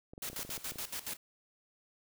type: clicks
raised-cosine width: 2 ms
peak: -34 dBFS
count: 10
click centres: 0.135 / 0.179 / 0.3 / 0.331 / 0.393 / 0.45 / 0.493 / 0.578 / 0.72 / 0.758 s
type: noise with tremolo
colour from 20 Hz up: white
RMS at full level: -39 dBFS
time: 0.22-1.17 s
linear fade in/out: 5 ms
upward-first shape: square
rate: 7.1 Hz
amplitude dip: 80%
effects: none